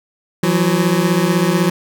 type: beating tone pair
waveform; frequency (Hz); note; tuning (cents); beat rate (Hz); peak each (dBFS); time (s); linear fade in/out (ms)
25% pulse; 167.9 / 183.9; E3 / F#3; +32 / -10; 16; -12; 0.43-1.7; 5
effects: none